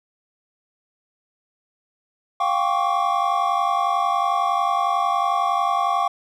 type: tone cluster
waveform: triangle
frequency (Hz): 704 / 787 / 1098 / 1149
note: F5 / G5 / C#6 / D6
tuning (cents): +14 / +7 / -17 / -38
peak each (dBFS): -22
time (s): 2.4-6.08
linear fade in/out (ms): 5
effects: none